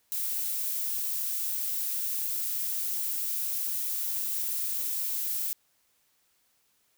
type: noise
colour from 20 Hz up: violet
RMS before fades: -31 dBFS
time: 0.12-5.53 s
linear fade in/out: 0 ms
effects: white hiss -70 dBFS RMS until 6.97 s